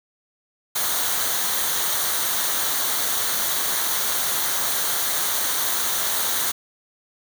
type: noise with comb filter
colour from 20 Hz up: white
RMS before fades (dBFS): -23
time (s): 0.75-6.52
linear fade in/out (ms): 10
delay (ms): 0.39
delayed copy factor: -0.55
effects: none